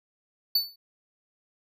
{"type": "tone with exponential decay", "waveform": "square", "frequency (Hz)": 4496, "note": "C#8", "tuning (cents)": 24, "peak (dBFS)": -18, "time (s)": [0.55, 0.76], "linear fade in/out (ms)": 5, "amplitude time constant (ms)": 45, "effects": []}